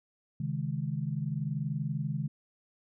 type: chord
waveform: sine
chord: C# suspended second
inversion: none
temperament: equal with one note detuned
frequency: 135.04 / 155.56 / 207.7 Hz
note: C#3 / D#3 / G#3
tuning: -45 / 0 / 0 cents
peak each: -34 / -33 / -38 dBFS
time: 0.4-2.28 s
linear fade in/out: 5 ms
effects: none